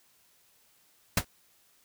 pink noise with exponential decay, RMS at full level -18 dBFS, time 1.17-1.25 s, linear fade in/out 5 ms, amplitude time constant 17 ms, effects white hiss -65 dBFS RMS until 1.84 s

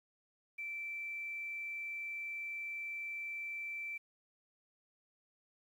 sine tone, 2334 Hz, D7, 11 cents flat, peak -39 dBFS, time 0.58-3.98 s, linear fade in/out 10 ms, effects 11-bit

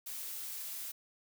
blue noise, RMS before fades -42 dBFS, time 0.06-0.92 s, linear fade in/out 10 ms, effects none

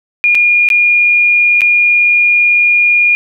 sine tone with dropouts, 2426 Hz, D#7, 44 cents flat, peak -6 dBFS, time 0.24-3.15 s, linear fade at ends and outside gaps 0 ms, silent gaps 0.348-0.352 / 0.688-0.702 / 1.608-1.617 s, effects none

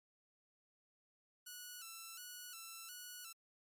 5% pulse tone with vibrato, 1400 Hz, F6, 4 cents sharp, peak -38 dBFS, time 1.46-3.33 s, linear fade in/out 10 ms, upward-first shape square, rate 1.4 Hz, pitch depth 82 cents each way, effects MP3 64 kbps

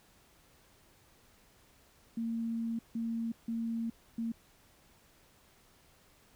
sine tone bursts at uneven times, 229 Hz, A#3, 31 cents flat, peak -32 dBFS, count 4, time 2.17-2.79 / 2.95-3.32 / 3.48-3.9 / 4.18-4.32 s, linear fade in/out 5 ms, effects pink hiss -64 dBFS RMS until 6.35 s

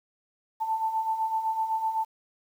sine beating tone pair, 880 / 887.9 Hz, A5 / A5, 0 / +15 cents, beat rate 7.9 Hz, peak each -33 / -26 dBFS, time 0.6-2.05 s, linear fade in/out 20 ms, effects 9-bit

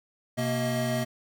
square tone cluster, 125.4 / 235.2 / 634 Hz, B2 / A#3 / D#5, +27 / +16 / +32 cents, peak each -31 dBFS, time 0.37-1.05 s, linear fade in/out 20 ms, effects none

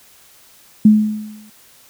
sine tone with exponential decay, 213.5 Hz, G#3, 48 cents sharp, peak -3 dBFS, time 0.85-1.5 s, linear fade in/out 5 ms, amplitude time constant 140 ms, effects white hiss -48 dBFS RMS until 1.89 s

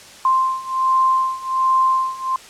sine beating tone pair, 1046.5 / 1047.8 Hz, C6 / C6, 0 / +2 cents, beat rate 1.3 Hz, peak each -19 / -17 dBFS, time 0.25-2.36 s, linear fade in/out 2 ms, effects white hiss -41 dBFS RMS until 2.49 s + low-pass 8000 Hz 12 dB/octave

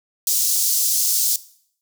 pink high-pass noise, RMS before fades -19 dBFS, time 0.27-1.36 s, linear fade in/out 2 ms, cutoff 5300 Hz, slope 24 dB/octave, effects noise-tail reverb RT60 0.6 s tail -18 dB re dry

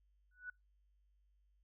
sine tone with exponential growth, 1480 Hz, F#6, in tune, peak -40 dBFS, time 0.31-0.5 s, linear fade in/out 5 ms, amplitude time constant 41 ms, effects noise-tail reverb RT60 0.2 s tail -26 dB re dry + added 50 Hz sine -70 dBFS peak until 1.63 s

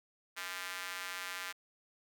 square tone with high-pass filter, 92.3 Hz, F#2, 4 cents flat, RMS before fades -42 dBFS, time 0.36-1.53 s, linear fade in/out 20 ms, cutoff 1600 Hz, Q 1.4, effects none

